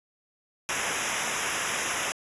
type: noise with comb filter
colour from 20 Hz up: pink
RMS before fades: -29 dBFS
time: 0.69-2.12 s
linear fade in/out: 0 ms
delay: 0.23 ms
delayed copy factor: -1
effects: resampled to 24000 Hz